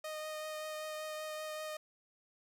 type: tone with vibrato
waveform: sawtooth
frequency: 618 Hz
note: D#5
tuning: 12 cents flat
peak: -36 dBFS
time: 0.04-1.77 s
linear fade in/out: 5 ms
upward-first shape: triangle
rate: 5.2 Hz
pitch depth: 13 cents each way
effects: none